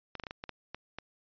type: clicks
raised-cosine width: 0.3 ms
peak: -23 dBFS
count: 9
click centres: 0.153 / 0.198 / 0.237 / 0.268 / 0.309 / 0.439 / 0.493 / 0.746 / 0.986 s
effects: resampled to 11025 Hz